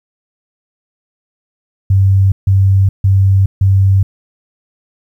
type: tone bursts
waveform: sine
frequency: 96.9 Hz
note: G2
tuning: 20 cents flat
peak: -6 dBFS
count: 4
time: 1.9-4.03 s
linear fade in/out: 5 ms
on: 420 ms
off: 150 ms
effects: 8-bit